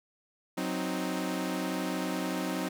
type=chord; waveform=sawtooth; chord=C diminished; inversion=second; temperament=equal; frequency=185 / 261.6 / 311.1 Hz; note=Gb3 / C4 / Eb4; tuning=0 / 0 / 0 cents; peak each=-31 dBFS; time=0.57-2.69 s; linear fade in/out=10 ms; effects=none